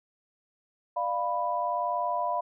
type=chord; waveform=sine; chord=B diminished; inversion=first; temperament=equal with one note detuned; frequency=597.3 / 698.5 / 987.8 Hz; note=D5 / F5 / B5; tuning=+29 / 0 / 0 cents; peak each=-34 / -30 / -29 dBFS; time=0.96-2.41 s; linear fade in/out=10 ms; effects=none